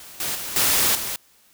white noise with level steps, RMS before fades -42 / -26 / -31 / -19 / -28 dBFS, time 0-1.16 s, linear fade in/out 2 ms, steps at 0.2 / 0.35 / 0.56 / 0.95 s, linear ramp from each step 2 ms, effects white hiss -57 dBFS RMS until 1.53 s

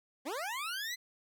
20% pulse linear sweep, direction up, 239.4 to 2052 Hz, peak -31 dBFS, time 0.25-0.96 s, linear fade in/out 20 ms, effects none

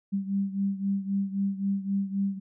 sine beating tone pair, 196 / 199.8 Hz, G3 / G3, 0 / +33 cents, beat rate 3.8 Hz, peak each -27 / -31 dBFS, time 0.12-2.4 s, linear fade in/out 20 ms, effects none

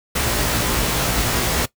pink noise with comb filter, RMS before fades -20 dBFS, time 0.15-1.66 s, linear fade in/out 10 ms, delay 17 ms, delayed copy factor +0.85, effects noise-tail reverb RT60 0.1 s tail -18 dB re dry

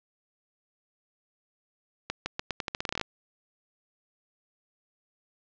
accelerating click train, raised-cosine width 0.2 ms, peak -12 dBFS, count 15, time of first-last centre 2.1-3.013 s, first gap 160 ms, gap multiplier 0.84, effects low-pass 5000 Hz 12 dB/octave

